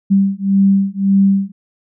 sine beating tone pair, 195.1 / 196.9 Hz, G3 / G3, -8 / +8 cents, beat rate 1.8 Hz, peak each -13 dBFS, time 0.1-1.52 s, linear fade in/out 20 ms, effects none

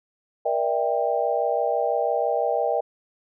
sine chord, E half-diminished seventh, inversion second, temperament just, 474.7 / 593.3 / 659.3 / 791.1 Hz, Bb4 / D5 / E5 / G5, +31 / +18 / 0 / +16 cents, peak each -26 dBFS, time 0.45-2.81 s, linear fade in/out 10 ms, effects none

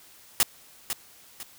white noise with echo, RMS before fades -20 dBFS, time 0.4-0.43 s, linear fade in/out 0 ms, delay 500 ms, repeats 2, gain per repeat -9 dB, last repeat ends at 1.43 s, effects white hiss -53 dBFS RMS until 1.58 s

